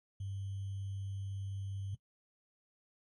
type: tone with sample-and-hold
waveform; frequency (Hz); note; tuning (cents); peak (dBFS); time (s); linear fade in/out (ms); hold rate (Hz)
sine; 97.9; G2; -2; -38; 0.2-1.95; 5; 3150
effects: noise-tail reverb RT60 0.1 s tail -20 dB re dry + AAC 32 kbps